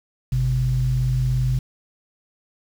sine tone pair together, 50.89 / 128.1 Hz, G#1 / C3, -34 / -36 cents, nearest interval octave + major third, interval 1598 cents, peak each -23 / -18 dBFS, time 0.32-1.59 s, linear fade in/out 5 ms, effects tanh soft clip ceiling -10 dBFS + 7-bit

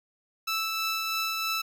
15% pulse tone with tremolo, 1318.5 Hz, E6, in tune, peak -20 dBFS, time 0.47-1.62 s, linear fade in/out 10 ms, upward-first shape triangle, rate 3.1 Hz, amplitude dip 30%, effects none

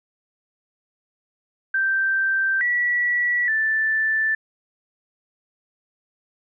sine tone with pitch steps, 1565 / 1943 / 1762 Hz, G6 / B6 / A6, -3 / -29 / +2 cents, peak -18 dBFS, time 1.74-4.35 s, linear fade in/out 5 ms, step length 870 ms, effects none

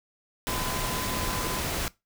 sine tone in noise, 1014 Hz, B5, 45 cents sharp, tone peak -36 dBFS, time 0.48-1.59 s, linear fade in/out 0 ms, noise pink, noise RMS -30 dBFS, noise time 0.47-1.88 s, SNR -9 dB, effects noise-tail reverb RT60 0.2 s tail -20 dB re dry

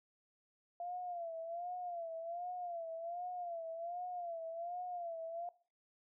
sine tone with vibrato, 688 Hz, F5, 26 cents flat, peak -40 dBFS, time 0.8-5.49 s, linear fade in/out 2 ms, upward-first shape sine, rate 1.3 Hz, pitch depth 88 cents each way, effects noise-tail reverb RT60 0.4 s tail -19 dB re dry

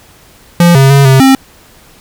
square tone with pitch steps, 172.6 / 135.3 / 139 / 133.2 / 266.7 Hz, F3 / C#3 / C#3 / C3 / C4, -20 / -42 / +5 / +31 / +33 cents, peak -3 dBFS, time 0.6-1.35 s, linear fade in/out 2 ms, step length 150 ms, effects pink hiss -41 dBFS RMS until 2 s

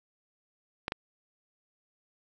clicks, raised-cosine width 0.3 ms, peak -15 dBFS, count 2, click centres 0.881 / 0.921 s, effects none

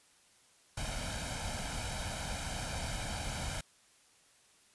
pink noise with comb filter, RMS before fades -38 dBFS, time 0.77-3.61 s, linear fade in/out 5 ms, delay 1.3 ms, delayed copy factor +0.7, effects white hiss -65 dBFS RMS until 4.74 s + resampled to 24000 Hz

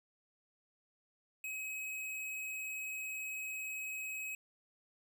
square tone, 2547 Hz, D#7, 40 cents sharp, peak -40 dBFS, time 1.44-4.35 s, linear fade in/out 2 ms, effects none

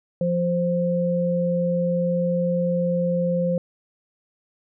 sine tone pair together, 174.61 / 523.2 Hz, F3 / C5, 0 / 0 cents, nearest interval octave + perfect fifth, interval 1900 cents, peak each -22 dBFS, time 0.21-3.58 s, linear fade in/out 2 ms, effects none

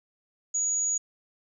sine tone, 6790 Hz, G#8, 37 cents sharp, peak -24 dBFS, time 0.54-0.98 s, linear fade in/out 10 ms, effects none

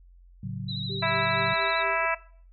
sine chord, F# minor, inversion first, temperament equal, 110 / 138.59 / 185 Hz, A2 / C#3 / F#3, 0 / 0 / 0 cents, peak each -35 / -35 / -35 dBFS, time 0.43-1.54 s, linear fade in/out 5 ms
sine tone with vibrato, 3889 Hz, B7, 27 cents flat, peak -33 dBFS, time 0.68-1.83 s, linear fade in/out 10 ms, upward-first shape triangle, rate 13 Hz, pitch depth 73 cents each way
sine tone with tremolo, 392 Hz, G4, in tune, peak -35 dBFS, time 0.89-2.06 s, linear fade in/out 10 ms, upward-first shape sine, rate 4.3 Hz, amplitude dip 85%
harmonic tone, 329.6 Hz, E4, in tune, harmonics 2 / 3 / 4 / 5 / 6 / 7 / 8, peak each -28 / -30 / -31 / -32 / -33 / -33 / -34 dBFS, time 1.02-2.15 s, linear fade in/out 10 ms
effects noise-tail reverb RT60 0.5 s tail -19 dB re dry + added 44 Hz sine -50 dBFS peak until 2.52 s

